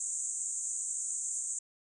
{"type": "band-pass noise", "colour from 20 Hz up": "white", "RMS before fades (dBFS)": -36, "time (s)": [0, 1.59], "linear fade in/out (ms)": 5, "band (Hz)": [6600, 8500], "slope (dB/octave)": 96, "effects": []}